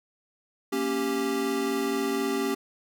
square chord, G diminished, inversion first, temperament equal, 233.1 / 277.2 / 392 Hz, Bb3 / Db4 / G4, 0 / 0 / 0 cents, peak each -34 / -30 / -29 dBFS, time 0.72-2.55 s, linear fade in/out 10 ms, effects none

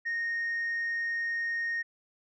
sine tone, 1855 Hz, A#6, 9 cents flat, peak -27 dBFS, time 0.05-1.83 s, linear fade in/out 20 ms, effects tanh soft clip ceiling -27 dBFS

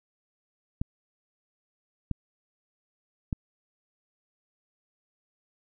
clicks, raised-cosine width 5 ms, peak -16 dBFS, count 3, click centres 0.815 / 2.113 / 3.328 s, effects none

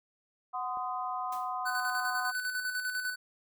sine chord, C diminished, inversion second, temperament equal with one note detuned, 740 / 1027.9 / 1244.5 Hz, Gb5 / C6 / Eb6, 0 / -31 / 0 cents, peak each -36 / -36 / -38 dBFS, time 0.53-2.32 s, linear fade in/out 20 ms
click, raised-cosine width 1 ms, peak -37 dBFS, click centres 0.772 s
white noise with exponential decay, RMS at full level -46 dBFS, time 1.32-1.59 s, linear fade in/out 5 ms, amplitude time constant 57 ms
square tone with tremolo, 1499 Hz, F#6, 22 cents sharp, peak -31 dBFS, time 1.65-3.16 s, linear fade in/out 20 ms, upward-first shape square, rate 10 Hz, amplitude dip 45%
effects none

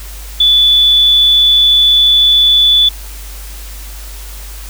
sine tone, 3466 Hz, A7, 27 cents flat, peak -5 dBFS, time 0.4-2.89 s, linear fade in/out 5 ms, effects added 50 Hz sine -26 dBFS peak until 4.69 s + white hiss -33 dBFS RMS until 4.69 s

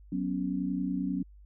sine chord, F# suspended fourth, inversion none, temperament equal, 185 / 246.9 / 277.2 Hz, F#3 / B3 / C#4, 0 / 0 / 0 cents, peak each -32 / -35 / -32 dBFS, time 0.12-1.23 s, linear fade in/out 5 ms, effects added 50 Hz sine -50 dBFS peak until 1.45 s

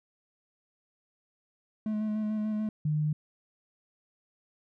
triangle tone with vibrato, 214.1 Hz, A3, 47 cents flat, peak -26 dBFS, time 1.86-2.69 s, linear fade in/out 2 ms, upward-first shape square, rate 6.8 Hz, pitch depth 15 cents each way
sine tone, 151.7 Hz, D#3, 44 cents flat, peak -25 dBFS, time 2.85-3.13 s, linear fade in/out 5 ms
effects none

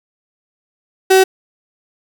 35% pulse tone, 379.4 Hz, F#4, 43 cents sharp, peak -5 dBFS, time 1.1-1.24 s, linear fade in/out 10 ms, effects none

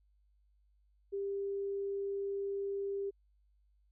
sine tone, 397 Hz, G4, 22 cents sharp, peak -34 dBFS, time 1.12-3.11 s, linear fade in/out 20 ms, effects added 50 Hz sine -67 dBFS peak until 3.91 s

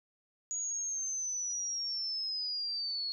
sine linear sweep, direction down, 6800 to 4322 Hz, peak -33 dBFS, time 0.51-3.12 s, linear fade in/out 0 ms, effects none

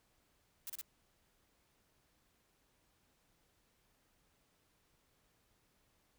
blue noise bursts, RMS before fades -44 dBFS, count 3, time 0.67-0.812 s, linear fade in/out 0 ms, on 26 ms, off 32 ms, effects pink hiss -75 dBFS RMS until 6.18 s

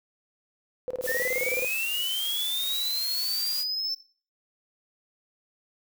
sine tone bursts, 505 Hz, B4, 39 cents sharp, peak -27 dBFS, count 15, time 0.88-1.647 s, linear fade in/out 0 ms, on 25 ms, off 28 ms
blue noise, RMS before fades -34 dBFS, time 1.01-3.65 s, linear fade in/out 50 ms
triangle linear sweep, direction up, 1760 to 5330 Hz, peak -26 dBFS, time 1.07-3.95 s, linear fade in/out 10 ms
effects noise-tail reverb RT60 0.4 s tail -17 dB re dry

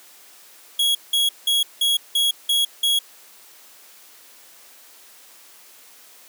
45% pulse tone bursts, 3322 Hz, G#7, in tune, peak -16 dBFS, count 7, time 0.79-2.99 s, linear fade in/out 5 ms, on 160 ms, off 180 ms, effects white hiss -48 dBFS RMS until 6.28 s + high-pass 300 Hz 12 dB/octave

